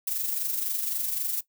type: noise with amplitude modulation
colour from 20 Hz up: violet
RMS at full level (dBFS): -27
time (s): 0.07-1.41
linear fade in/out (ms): 5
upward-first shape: sine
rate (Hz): 23.8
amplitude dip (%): 50
effects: noise-tail reverb RT60 0.1 s tail -18 dB re dry